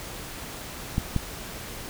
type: clicks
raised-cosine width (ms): 5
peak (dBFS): -11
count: 2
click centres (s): 0.981 / 1.163
effects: pink hiss -38 dBFS RMS until 1.89 s